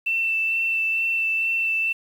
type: tone with vibrato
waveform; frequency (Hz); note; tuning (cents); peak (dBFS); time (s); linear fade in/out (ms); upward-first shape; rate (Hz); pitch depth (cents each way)
sine; 2672; E7; +23; -20; 0.06-1.93; 10; sine; 2.2; 12
effects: 8-bit